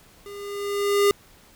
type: tone with level ramp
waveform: square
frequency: 404.7 Hz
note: G#4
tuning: 45 cents flat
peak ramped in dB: -38 to -15 dBFS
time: 0.26-1.11 s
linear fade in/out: 0 ms
effects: pink hiss -53 dBFS RMS until 1.55 s